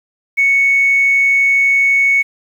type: tone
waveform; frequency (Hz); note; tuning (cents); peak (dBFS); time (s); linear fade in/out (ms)
sine; 2217; C#7; 0; -8; 0.37-2.23; 20
effects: tanh soft clip ceiling -4 dBFS + 7-bit